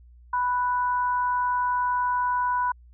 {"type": "tone pair together", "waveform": "sine", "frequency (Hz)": [989, 1480], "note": ["B5", "F#6"], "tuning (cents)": [2, 0], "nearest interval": "perfect fifth", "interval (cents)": 698, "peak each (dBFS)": [-22, -31], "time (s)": [0.33, 2.72], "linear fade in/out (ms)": 5, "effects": ["added 60 Hz sine -48 dBFS peak until 2.93 s"]}